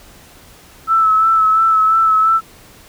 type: tone with vibrato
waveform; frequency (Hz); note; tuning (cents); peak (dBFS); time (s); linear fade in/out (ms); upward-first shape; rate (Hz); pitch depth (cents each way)
sine; 1310; E6; -11; -9; 0.87-2.41; 50; sine; 2.9; 28
effects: pink hiss -43 dBFS RMS until 2.88 s